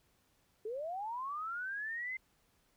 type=linear sweep; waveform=sine; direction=up; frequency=410.9 to 2091 Hz; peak=-37 dBFS; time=0.65-2.17 s; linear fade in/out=5 ms; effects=pink hiss -73 dBFS RMS until 2.76 s